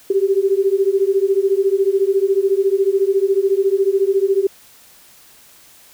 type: beating tone pair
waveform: sine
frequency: 383.8 / 397.8 Hz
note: G4 / G4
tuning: -37 / +25 cents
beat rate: 14 Hz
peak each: -16 dBFS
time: 0.1-4.47 s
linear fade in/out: 5 ms
effects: white hiss -47 dBFS RMS until 5.93 s